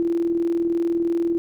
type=tone with tremolo; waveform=sine; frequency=338.5 Hz; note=E4; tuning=46 cents sharp; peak=-17 dBFS; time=0-1.38 s; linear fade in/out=0 ms; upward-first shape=square; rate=20 Hz; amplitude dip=40%; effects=none